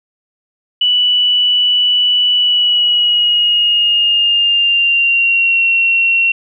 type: tone with pitch glide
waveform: sine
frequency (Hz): 2960 to 2730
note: F#7 to F7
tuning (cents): 0 to -40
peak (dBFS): -9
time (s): 0.81-6.32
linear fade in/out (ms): 5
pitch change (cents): -140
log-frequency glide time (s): 2.34-5.64
effects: none